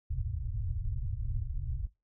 pink low-pass noise, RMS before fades -34 dBFS, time 0.1-1.87 s, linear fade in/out 5 ms, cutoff 130 Hz, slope 96 dB/octave, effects noise-tail reverb RT60 0.2 s tail -18 dB re dry

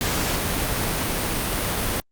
pink noise, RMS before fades -24 dBFS, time 0.01-2 s, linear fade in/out 0 ms, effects Opus 48 kbps

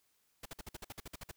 pink noise bursts, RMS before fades -45 dBFS, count 12, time 0.43-1.314 s, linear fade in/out 5 ms, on 26 ms, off 52 ms, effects white hiss -75 dBFS RMS until 1.36 s

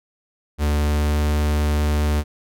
45% pulse tone with pitch glide, 74 to 74.6 Hz, D2 to D2, +14 to +28 cents, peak -17 dBFS, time 0.58-2.24 s, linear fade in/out 50 ms, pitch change +14 cents, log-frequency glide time 0.77-1.16 s, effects none

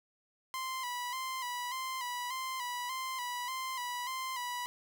sawtooth tone with vibrato, 1011 Hz, B5, 40 cents sharp, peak -32 dBFS, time 0.54-4.66 s, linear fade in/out 0 ms, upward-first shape square, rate 1.7 Hz, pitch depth 55 cents each way, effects none

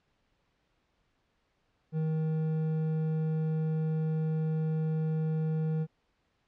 triangle tone with hard clipping, 157.9 Hz, D#3, 26 cents sharp, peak -29 dBFS, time 1.92-5.87 s, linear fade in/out 50 ms, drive 10 dB, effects pink hiss -74 dBFS RMS until 6.47 s + low-pass 4000 Hz 12 dB/octave

